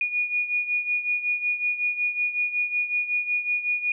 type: beating tone pair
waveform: sine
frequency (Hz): 2449 / 2454.4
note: D#7 / D#7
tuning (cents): -28 / -24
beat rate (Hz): 5.4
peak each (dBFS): -24 / -29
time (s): 0.01-3.92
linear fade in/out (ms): 2
effects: none